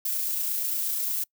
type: noise with amplitude modulation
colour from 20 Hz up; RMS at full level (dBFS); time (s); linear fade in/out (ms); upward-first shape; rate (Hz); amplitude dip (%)
violet; -27; 0.05-1.24; 5; sine; 28.5; 25
effects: noise-tail reverb RT60 0.1 s tail -25 dB re dry